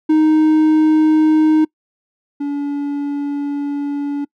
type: tone pair in turn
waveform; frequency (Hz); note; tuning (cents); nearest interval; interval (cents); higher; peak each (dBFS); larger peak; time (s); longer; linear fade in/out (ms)
triangle; 311.1 / 286; D#4 / D4; 0 / -46; minor second; 146; first; -7 / -16; first; 0.09-1.65 / 2.4-4.25; second; 10
effects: noise-tail reverb RT60 0.1 s tail -25 dB re dry